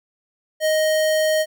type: tone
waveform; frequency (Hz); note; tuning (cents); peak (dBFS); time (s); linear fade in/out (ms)
square; 624; D#5; +5; -17; 0.6-1.46; 50
effects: none